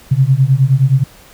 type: beating tone pair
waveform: sine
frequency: 128.9 / 138.5 Hz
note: C3 / C#3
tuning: -26 / -1 cents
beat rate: 9.6 Hz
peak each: -11 dBFS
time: 0.11-1.04 s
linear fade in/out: 10 ms
effects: pink hiss -42 dBFS RMS until 1.33 s